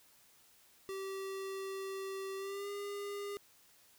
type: tone with pitch glide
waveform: square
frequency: 387 to 405.1 Hz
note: G4 to G#4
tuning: -22 to -43 cents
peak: -40 dBFS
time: 0.89-3.37 s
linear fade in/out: 0 ms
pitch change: +79 cents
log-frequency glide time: 2.37-2.69 s
effects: white hiss -65 dBFS RMS until 3.98 s